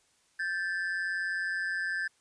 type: ring-modulated tone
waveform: triangle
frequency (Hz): 1657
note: G#6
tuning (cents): -4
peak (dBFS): -25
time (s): 0.39-2.08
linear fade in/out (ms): 10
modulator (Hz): 90.3
effects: white hiss -68 dBFS RMS until 2.2 s + resampled to 22050 Hz